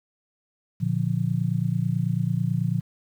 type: chord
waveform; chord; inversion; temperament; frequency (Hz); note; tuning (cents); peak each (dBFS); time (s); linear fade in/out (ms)
sine; Bb major; none; just; 116.54 / 145.68 / 174.81; Bb2 / D3 / F3; 0 / -14 / +2; -26; 0.8-2.81; 20
effects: 9-bit